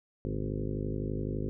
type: harmonic tone with a mistuned harmonic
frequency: 51.91 Hz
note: G#1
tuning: in tune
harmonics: 1 / 2 / 3 / 4 / 5 / 6 / 7 / 8 / 9 / 10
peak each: -38 / -37 / -38 / -41 / -39 / -45 / -40 / -42 / -47 / -47 dBFS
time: 0.25-1.49 s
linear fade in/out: 0 ms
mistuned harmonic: 3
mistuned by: -79 cents
effects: none